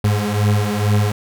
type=beating tone pair; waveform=35% pulse; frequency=102.9 / 105.1 Hz; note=G#2 / G#2; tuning=-16 / +21 cents; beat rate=2.2 Hz; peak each=-16 dBFS; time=0.04-1.12 s; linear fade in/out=5 ms; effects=none